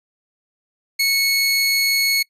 45% pulse tone pair together, 2208 / 4350 Hz, C#7 / C#8, -7 / -33 cents, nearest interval octave, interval 1174 cents, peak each -18 dBFS, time 0.99-2.23 s, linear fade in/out 10 ms, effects noise-tail reverb RT60 0.1 s tail -24 dB re dry + resampled to 32000 Hz

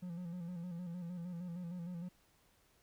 triangle tone with vibrato, 174.61 Hz, F3, in tune, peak -39 dBFS, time 0.02-2.09 s, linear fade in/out 10 ms, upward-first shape square, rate 6.5 Hz, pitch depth 56 cents each way, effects pink hiss -71 dBFS RMS until 2.82 s

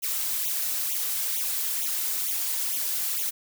blue noise with flanger, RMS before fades -28 dBFS, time 0.02-3.31 s, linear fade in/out 20 ms, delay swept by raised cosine 0.3 to 4 ms, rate 2.2 Hz, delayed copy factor +1, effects none

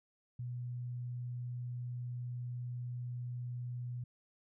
sine tone, 122.6 Hz, B2, 12 cents flat, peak -38 dBFS, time 0.39-4.04 s, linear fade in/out 5 ms, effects none

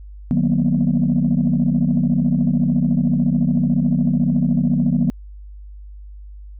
sine chord, B major seventh, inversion first, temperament equal with one note detuned, 153.16 / 185 / 233.1 / 246.9 Hz, D#3 / F#3 / A#3 / B3, -27 / 0 / 0 / 0 cents, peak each -19 dBFS, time 0.31-5.1 s, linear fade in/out 0 ms, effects tanh soft clip ceiling -8 dBFS + added 50 Hz sine -34 dBFS peak until 6.59 s

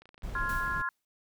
clicks, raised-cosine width 0.3 ms, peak -37 dBFS, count 9, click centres 0.02 / 0.056 / 0.091 / 0.144 / 0.179 / 0.222 / 0.297 / 0.346 / 0.387 s
brown noise, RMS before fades -37 dBFS, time 0.23-0.82 s, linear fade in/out 5 ms
sine chord, F minor, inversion second, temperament just, 1047.7 / 1396.9 / 1676.3 Hz, C6 / F6 / Ab6, +2 / 0 / +16 cents, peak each -34 dBFS, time 0.35-0.89 s, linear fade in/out 2 ms
white noise with exponential decay, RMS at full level -45 dBFS, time 0.49-1.05 s, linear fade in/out 2 ms, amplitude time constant 120 ms
effects none

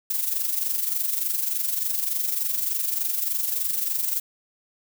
violet noise with amplitude modulation, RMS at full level -23 dBFS, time 0.1-4.2 s, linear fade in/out 5 ms, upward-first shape sine, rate 23.4 Hz, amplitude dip 60%, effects none

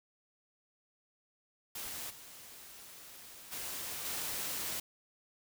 white noise with level steps, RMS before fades -42 / -52 / -41 / -38 dBFS, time 1.75-4.8 s, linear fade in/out 5 ms, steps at 2.09 / 3.51 / 4.04 s, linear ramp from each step 20 ms, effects none

